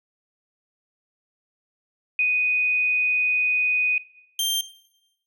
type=tone pair in turn; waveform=sine / sawtooth; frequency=2489 / 3164 Hz; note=D#7 / G7; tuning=0 / +15 cents; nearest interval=major third; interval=415 cents; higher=second; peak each=-18 dBFS; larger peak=neither; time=2.19-3.98 / 4.39-4.61 s; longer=first; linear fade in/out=2 ms; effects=noise-tail reverb RT60 0.9 s tail -18 dB re dry